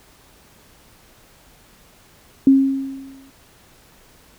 sine tone with exponential decay, 270.2 Hz, C#4, 44 cents flat, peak -6 dBFS, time 2.47-3.3 s, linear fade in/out 2 ms, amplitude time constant 180 ms, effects pink hiss -51 dBFS RMS until 4.38 s

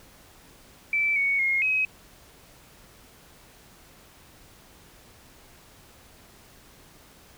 sine tone with pitch steps, 2323 / 2226 / 2147 / 2540 Hz, D7 / C#7 / C7 / D#7, -20 / +7 / +44 / +35 cents, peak -21 dBFS, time 0.93-1.85 s, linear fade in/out 2 ms, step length 230 ms, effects pink hiss -53 dBFS RMS until 7.37 s

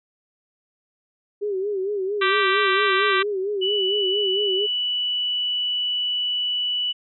sine tone with vibrato, 395.6 Hz, G4, 16 cents sharp, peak -22 dBFS, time 1.41-4.67 s, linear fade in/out 20 ms, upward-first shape sine, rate 4.4 Hz, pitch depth 100 cents each way
harmonic tone, 390 Hz, G4, 9 cents flat, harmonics 3 / 4 / 5 / 6 / 7 / 8 / 9 / 10, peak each -22 / -24 / -26 / -28 / -29 / -30 / -31 / -32 dBFS, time 2.21-3.23 s, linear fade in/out 10 ms
sine tone, 2960 Hz, F#7, in tune, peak -21 dBFS, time 3.61-6.93 s, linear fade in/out 20 ms
effects none

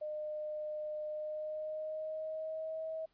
sine tone with pitch glide, 608 to 639.3 Hz, D#5 to D#5, -40 to +47 cents, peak -37 dBFS, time 0.01-3.06 s, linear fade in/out 10 ms, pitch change +87 cents, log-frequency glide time 1.07-2.85 s, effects pink hiss -75 dBFS RMS until 3.13 s + resampled to 11025 Hz

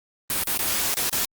white noise with dropouts, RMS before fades -24 dBFS, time 0.3-1.25 s, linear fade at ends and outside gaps 1 ms, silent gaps 0.437-0.47 / 0.576-0.591 / 0.942-0.969 / 1.096-1.127 s, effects Opus 32 kbps

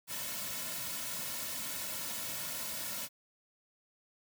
white noise with comb filter, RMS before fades -39 dBFS, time 0.07-3.09 s, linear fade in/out 50 ms, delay 2.5 ms, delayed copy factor -0.7, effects none

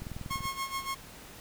click train, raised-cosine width 5 ms, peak -27 dBFS, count 10, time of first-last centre 0.02-0.455 s, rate 20.7 Hz
sawtooth tone with tremolo, 1083 Hz, C#6, 41 cents flat, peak -27 dBFS, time 0.3-0.95 s, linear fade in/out 10 ms, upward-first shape sine, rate 7 Hz, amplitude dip 75%
effects pink hiss -49 dBFS RMS until 1.4 s

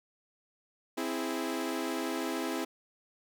sawtooth chord, C augmented, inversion none, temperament equal, 261.6 / 329.6 / 415.3 Hz, C4 / E4 / G#4, 0 / 0 / 0 cents, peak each -32 / -31 / -35 dBFS, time 0.97-2.65 s, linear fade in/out 10 ms, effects none

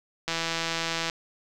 click train, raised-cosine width 0.2 ms, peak -11 dBFS, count 136, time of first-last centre 0.28-1.098 s, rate 165 Hz, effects none

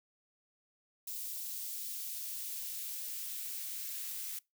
blue noise with high-pass filter sweep, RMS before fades -41 dBFS, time 1.07-4.39 s, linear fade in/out 5 ms, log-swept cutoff 3800 to 1500 Hz, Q 0.73, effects noise-tail reverb RT60 0.2 s tail -23 dB re dry

